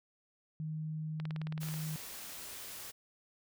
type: tone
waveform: sine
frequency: 156 Hz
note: D#3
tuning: 5 cents sharp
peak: -36 dBFS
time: 0.6-1.96 s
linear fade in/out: 0 ms
type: click train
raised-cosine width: 0.3 ms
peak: -29 dBFS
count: 11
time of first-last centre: 1.2-1.741 s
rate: 18.5 Hz
type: noise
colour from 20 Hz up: white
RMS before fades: -46 dBFS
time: 1.6-2.92 s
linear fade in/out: 20 ms
effects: none